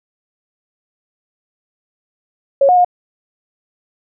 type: tone with pitch steps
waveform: sine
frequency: 552 / 724 / 715 Hz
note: C#5 / F#5 / F5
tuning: -7 / -38 / +41 cents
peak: -7 dBFS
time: 2.61-2.847 s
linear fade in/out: 5 ms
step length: 79 ms
effects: none